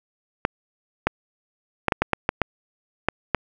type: clicks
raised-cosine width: 0.5 ms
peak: -3 dBFS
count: 10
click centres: 0.451 / 1.07 / 1.883 / 1.922 / 2.02 / 2.133 / 2.291 / 2.417 / 3.086 / 3.347 s
effects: none